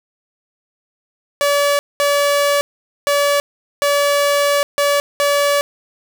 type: tone bursts at uneven times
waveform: sawtooth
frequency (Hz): 573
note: D5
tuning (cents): -43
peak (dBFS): -9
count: 6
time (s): 1.41-1.79 / 2-2.61 / 3.07-3.4 / 3.82-4.63 / 4.78-5 / 5.2-5.61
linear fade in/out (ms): 0
effects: none